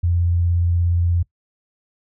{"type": "tone with vibrato", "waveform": "sine", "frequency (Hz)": 86.4, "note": "F2", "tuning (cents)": -18, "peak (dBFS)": -15, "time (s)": [0.03, 1.23], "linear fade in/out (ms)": 10, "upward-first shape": "triangle", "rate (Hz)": 17, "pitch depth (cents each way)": 19, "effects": ["noise-tail reverb RT60 0.1 s tail -21 dB re dry"]}